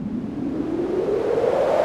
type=noise with low-pass filter sweep; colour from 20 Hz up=blue; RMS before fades=-22 dBFS; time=0-1.84 s; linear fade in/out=0 ms; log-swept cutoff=210 to 630 Hz; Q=6.4; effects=none